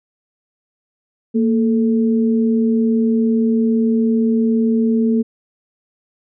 sine tone pair together, 229.4 / 436.9 Hz, A#3 / A4, -28 / -12 cents, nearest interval major seventh, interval 1116 cents, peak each -13 / -21 dBFS, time 1.34-5.23 s, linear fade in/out 20 ms, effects none

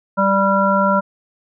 harmonic tone, 196 Hz, G3, in tune, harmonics 1 / 3 / 5 / 7, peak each -18 / -18 / -18 / -18 dBFS, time 0.17-1.01 s, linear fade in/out 20 ms, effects none

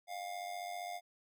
square tone with amplitude modulation, 707 Hz, F5, 21 cents sharp, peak -38 dBFS, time 0.07-1.01 s, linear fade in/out 50 ms, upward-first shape sine, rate 95.2 Hz, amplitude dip 65%, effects none

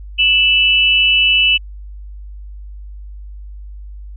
sine tone pair together, 2637 / 2960 Hz, E7 / F#7, 0 / 0 cents, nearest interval major second, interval 200 cents, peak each -12 dBFS, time 0.18-1.58 s, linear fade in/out 20 ms, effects added 50 Hz sine -29 dBFS peak until 4.16 s

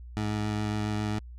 20% pulse tone with vibrato, 105.8 Hz, G#2, 33 cents sharp, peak -23 dBFS, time 0.17-1.19 s, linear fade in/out 0 ms, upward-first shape sine, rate 7.3 Hz, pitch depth 13 cents each way, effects added 60 Hz sine -41 dBFS peak until 1.38 s + low-pass 7000 Hz 12 dB/octave

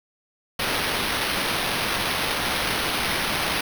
white noise with sample-and-hold, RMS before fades -25 dBFS, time 0.59-3.61 s, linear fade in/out 5 ms, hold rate 7350 Hz, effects none

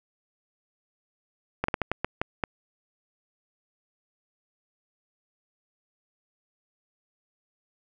slowing click train, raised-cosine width 0.5 ms, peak -10 dBFS, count 8, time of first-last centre 1.64-2.438 s, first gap 44 ms, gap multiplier 1.31, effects none

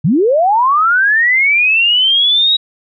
sine linear sweep, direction up, 126.7 to 3851 Hz, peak -8 dBFS, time 0.04-2.57 s, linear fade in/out 10 ms, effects none

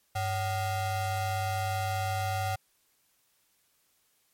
square ring-modulated tone, 329.6 Hz, E4, in tune, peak -26 dBFS, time 0.15-2.56 s, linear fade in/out 10 ms, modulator 428 Hz, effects white hiss -70 dBFS RMS until 4.33 s + MP3 64 kbps

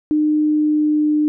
sine tone with pitch glide, 303.7 to 301.4 Hz, D#4 to D4, -42 to +45 cents, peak -13 dBFS, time 0.11-1.28 s, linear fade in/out 0 ms, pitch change -13 cents, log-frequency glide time 0.38-1.17 s, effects none

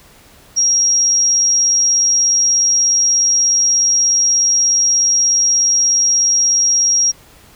sine tone with amplitude modulation, 5630 Hz, F8, 13 cents sharp, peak -9 dBFS, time 0.56-7.12 s, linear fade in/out 20 ms, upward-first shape sine, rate 96.7 Hz, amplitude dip 25%, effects pink hiss -45 dBFS RMS until 7.55 s

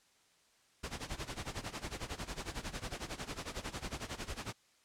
pink noise with tremolo, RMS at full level -39 dBFS, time 0.83-4.53 s, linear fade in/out 10 ms, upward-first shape sine, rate 11 Hz, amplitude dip 85%, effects white hiss -69 dBFS RMS until 4.84 s + low-pass 8000 Hz 12 dB/octave

